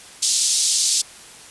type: band-pass noise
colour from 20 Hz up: white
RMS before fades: -19 dBFS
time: 0.22-1.02 s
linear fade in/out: 10 ms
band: 4000 to 8600 Hz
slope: 24 dB/octave
effects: white hiss -42 dBFS RMS until 1.5 s + resampled to 24000 Hz